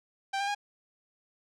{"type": "tone with pitch steps", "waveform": "sawtooth", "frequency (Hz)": [784, 800.9, 818.2], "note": ["G5", "G5", "G#5"], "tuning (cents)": [0, 37, -26], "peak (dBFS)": -25, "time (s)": [0.33, 0.549], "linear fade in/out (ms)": 10, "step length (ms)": 73, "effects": ["low-pass 6000 Hz 12 dB/octave"]}